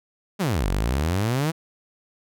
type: exponential two-way sweep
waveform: sawtooth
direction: down then up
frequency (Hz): 218.3 to 43.68 to 168.5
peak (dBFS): -17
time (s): 0.39-1.52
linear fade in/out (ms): 20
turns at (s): 0.68
effects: none